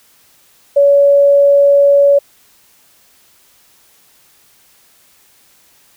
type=tone; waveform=sine; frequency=565 Hz; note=C#5; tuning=33 cents sharp; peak=-5 dBFS; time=0.76-2.19 s; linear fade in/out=10 ms; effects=white hiss -50 dBFS RMS until 5.96 s